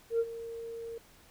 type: tone with ADSR envelope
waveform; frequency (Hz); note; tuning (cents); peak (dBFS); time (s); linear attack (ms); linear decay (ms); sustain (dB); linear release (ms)
sine; 460.6; A#4; -21; -22; 0.1-0.98; 95; 48; -16; 3
effects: tanh soft clip ceiling -22 dBFS + pink hiss -59 dBFS RMS until 1.3 s